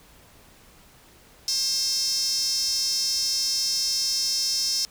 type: tone with high-pass filter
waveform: sawtooth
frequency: 534 Hz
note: C5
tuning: 35 cents sharp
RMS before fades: -25 dBFS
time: 1.48-4.85 s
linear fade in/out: 0 ms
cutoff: 5300 Hz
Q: 9.3
effects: pink hiss -53 dBFS RMS until 4.9 s